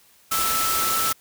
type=tone in noise; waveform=sine; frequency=1318.5 Hz; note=E6; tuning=in tune; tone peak=-24 dBFS; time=0.31-1.13 s; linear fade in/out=10 ms; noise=white; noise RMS=-24 dBFS; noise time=0.31-1.13 s; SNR=-3 dB; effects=white hiss -56 dBFS RMS until 1.2 s